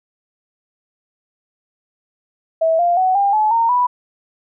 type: tone with pitch steps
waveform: sine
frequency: 650 / 696.7 / 746.7 / 800.2 / 857.7 / 919.2 / 985.2 Hz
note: E5 / F5 / F#5 / G5 / A5 / A#5 / B5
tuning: -24 / -4 / +16 / +35 / -44 / -25 / -5 cents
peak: -12 dBFS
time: 2.61-3.87 s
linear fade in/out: 10 ms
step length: 180 ms
effects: none